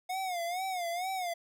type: tone with vibrato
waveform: square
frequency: 721 Hz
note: F#5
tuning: 45 cents flat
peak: -33 dBFS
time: 0.09-1.34 s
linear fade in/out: 10 ms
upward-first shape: sine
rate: 2.2 Hz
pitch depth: 110 cents each way
effects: none